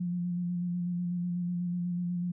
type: tone with vibrato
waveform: sine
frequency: 176.1 Hz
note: F3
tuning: 15 cents sharp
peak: -29 dBFS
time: 0-2.32 s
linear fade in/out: 10 ms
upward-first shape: square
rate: 8.1 Hz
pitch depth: 19 cents each way
effects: none